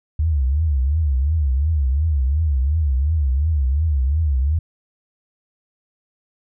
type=tone with vibrato; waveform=sine; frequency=72.2 Hz; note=D2; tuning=29 cents flat; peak=-15 dBFS; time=0.19-4.59 s; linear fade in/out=5 ms; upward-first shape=triangle; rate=2.8 Hz; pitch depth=250 cents each way; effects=none